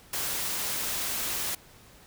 white noise, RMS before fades -31 dBFS, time 0.13-1.55 s, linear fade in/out 5 ms, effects pink hiss -54 dBFS RMS until 2.06 s

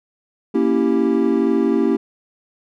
triangle chord, A# diminished seventh, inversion none, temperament equal, 233.1 / 277.2 / 329.6 / 392 Hz, A#3 / C#4 / E4 / G4, 0 / 0 / 0 / 0 cents, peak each -18 dBFS, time 0.54-1.97 s, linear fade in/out 10 ms, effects none

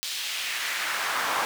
brown noise with high-pass filter sweep, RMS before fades -29 dBFS, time 0.03-1.45 s, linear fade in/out 0 ms, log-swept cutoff 3800 to 920 Hz, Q 1.5, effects none

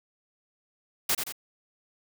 white noise with echo, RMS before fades -25 dBFS, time 1.09-1.15 s, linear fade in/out 5 ms, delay 87 ms, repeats 2, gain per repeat -6 dB, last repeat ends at 1.324 s, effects none

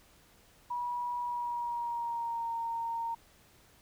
sine tone with pitch glide, 969 to 922.6 Hz, B5 to A#5, -33 to -18 cents, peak -32 dBFS, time 0.7-3.15 s, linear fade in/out 10 ms, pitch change -85 cents, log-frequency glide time 1.2-2.53 s, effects pink hiss -62 dBFS RMS until 3.81 s

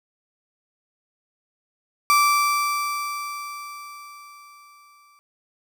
35% pulse tone with exponential decay, 1167 Hz, D6, 11 cents flat, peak -12 dBFS, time 2.1-5.19 s, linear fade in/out 0 ms, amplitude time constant 670 ms, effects none

